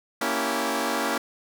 10% pulse chord, A# diminished seventh, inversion none, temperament equal with one note detuned, 233.1 / 279.9 / 329.6 / 392 Hz, A#3 / C#4 / E4 / G4, 0 / +17 / 0 / 0 cents, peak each -21 / -20 / -22 / -24 dBFS, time 0.21-1.18 s, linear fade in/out 5 ms, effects none

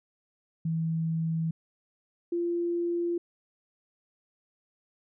sine tone pair in turn, 162.6 / 344.5 Hz, E3 / F4, -23 / -24 cents, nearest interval octave + minor second, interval 1299 cents, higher second, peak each -26 dBFS, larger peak neither, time 0.65-1.51 / 2.32-3.18 s, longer neither, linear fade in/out 5 ms, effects none

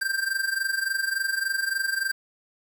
square tone with amplitude modulation, 1578 Hz, G6, 11 cents sharp, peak -22 dBFS, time 0.01-2.12 s, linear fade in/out 10 ms, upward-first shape sine, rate 23.5 Hz, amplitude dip 75%, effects 8-bit

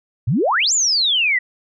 sine exponential two-way sweep, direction up then down, 99.2 to 7459 to 1910 Hz, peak -14 dBFS, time 0.27-1.39 s, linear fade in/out 10 ms, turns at 0.73 s, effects none

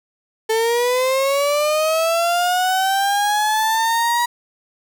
35% pulse linear sweep, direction up, 438.8 to 963 Hz, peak -14 dBFS, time 0.49-4.26 s, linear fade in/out 10 ms, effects none

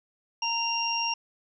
sine tone cluster, 923 / 2781 / 5580 Hz, A#5 / F7 / F8, -17 / -8 / -2 cents, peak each -30 dBFS, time 0.42-1.14 s, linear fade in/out 5 ms, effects none

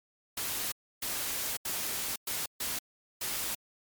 white noise bursts at uneven times, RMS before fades -34 dBFS, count 6, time 0.37-0.72 / 1.02-1.57 / 1.65-2.16 / 2.27-2.46 / 2.6-2.79 / 3.21-3.55 s, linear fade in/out 5 ms, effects MP3 96 kbps

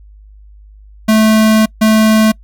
square tone pair in turn, 218.1 / 218.1 Hz, A3 / A3, -15 / -15 cents, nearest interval unison, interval 0 cents, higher neither, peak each -7 dBFS, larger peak neither, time 1.08-1.66 / 1.81-2.32 s, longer first, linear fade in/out 10 ms, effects noise-tail reverb RT60 0.1 s tail -25 dB re dry + added 51 Hz sine -36 dBFS peak until 2.43 s

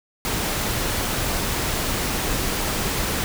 pink noise, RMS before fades -24 dBFS, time 0.25-3.24 s, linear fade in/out 0 ms, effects none

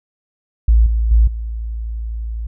sine tone with level steps, 56 Hz, A1, 31 cents sharp, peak -7 / -13 / -7 / -21 dBFS, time 0.68-2.47 s, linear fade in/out 5 ms, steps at 0.86 / 1.11 / 1.27 s, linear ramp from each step 5 ms, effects none

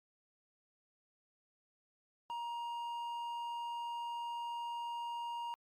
triangle tone with hard clipping, 943 Hz, A#5, 20 cents sharp, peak -40 dBFS, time 2.3-5.54 s, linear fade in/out 0 ms, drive 9 dB, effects Opus 48 kbps

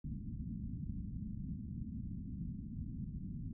white low-pass noise, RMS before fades -43 dBFS, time 0.04-3.53 s, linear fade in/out 5 ms, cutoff 240 Hz, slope 48 dB/octave, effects none

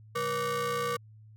40% pulse ring-modulated tone, 340 Hz, F4, 46 cents flat, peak -25 dBFS, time 0.15-0.97 s, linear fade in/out 10 ms, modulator 820 Hz, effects added 108 Hz sine -50 dBFS peak until 1.36 s

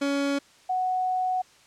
30% pulse / sine tone pair in turn, 280.7 / 740.1 Hz, C#4 / F#5, +22 / 0 cents, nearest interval octave + perfect fourth, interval 1678 cents, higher second, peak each -21 / -23 dBFS, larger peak first, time 0.01-0.39 / 0.69-1.42 s, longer second, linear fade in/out 10 ms, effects white hiss -56 dBFS RMS until 1.66 s + low-pass 7000 Hz 12 dB/octave

